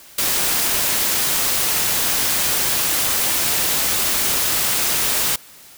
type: noise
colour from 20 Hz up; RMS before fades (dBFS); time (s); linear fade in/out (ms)
white; -19; 0.18-5.36; 5
effects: white hiss -44 dBFS RMS until 5.77 s